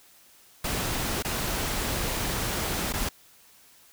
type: noise with dropouts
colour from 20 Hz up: pink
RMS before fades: -29 dBFS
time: 0.64-3.09 s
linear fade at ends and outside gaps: 5 ms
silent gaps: 1.225-1.247 / 2.926-2.936 s
effects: white hiss -56 dBFS RMS until 3.92 s